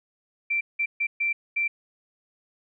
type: tone bursts at uneven times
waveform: sine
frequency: 2349 Hz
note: D7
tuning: in tune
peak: -22 dBFS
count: 5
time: 0.5-0.61 / 0.79-0.86 / 1-1.07 / 1.2-1.33 / 1.56-1.68 s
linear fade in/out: 10 ms
effects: none